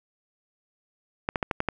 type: clicks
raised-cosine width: 0.5 ms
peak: -10 dBFS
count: 6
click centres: 1.289 / 1.358 / 1.428 / 1.512 / 1.604 / 1.687 s
effects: none